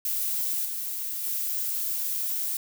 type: noise with level steps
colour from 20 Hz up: violet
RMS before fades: -28 / -32 / -29 dBFS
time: 0.05-2.57 s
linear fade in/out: 2 ms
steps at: 0.65 / 1.24 s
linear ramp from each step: 5 ms
effects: none